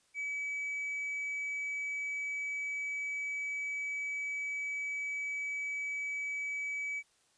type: tone with hard clipping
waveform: sine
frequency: 2286 Hz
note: D7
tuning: 47 cents flat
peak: -35 dBFS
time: 0.14-7.03 s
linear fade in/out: 50 ms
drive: 2 dB
effects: white hiss -70 dBFS RMS until 7.37 s + resampled to 22050 Hz